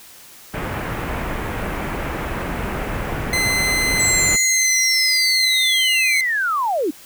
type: low-pass noise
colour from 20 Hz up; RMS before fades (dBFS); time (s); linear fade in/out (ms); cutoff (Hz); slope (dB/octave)
pink; -25; 0.53-4.37; 20; 2400; 24
type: tone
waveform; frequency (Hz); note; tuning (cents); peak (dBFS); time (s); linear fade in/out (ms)
sawtooth; 2054; C7; -33; -14; 3.33-6.21; 2
type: linear sweep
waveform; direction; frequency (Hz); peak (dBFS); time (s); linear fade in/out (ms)
sine; down; 7902 to 264.8; -17; 3.99-6.91; 10
effects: white hiss -43 dBFS RMS until 7.05 s